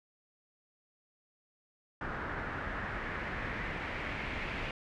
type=noise with low-pass filter sweep; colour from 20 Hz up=pink; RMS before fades=-38 dBFS; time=2.01-4.71 s; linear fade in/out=2 ms; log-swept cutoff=1500 to 2400 Hz; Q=2.7; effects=none